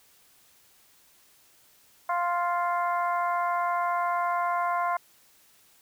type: harmonic tone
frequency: 349.2 Hz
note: F4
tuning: in tune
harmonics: 2 / 3 / 4 / 5 / 6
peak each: -28 / -27 / -34 / -43 / -41 dBFS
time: 2.09-4.97 s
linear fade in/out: 5 ms
effects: white hiss -60 dBFS RMS until 5.81 s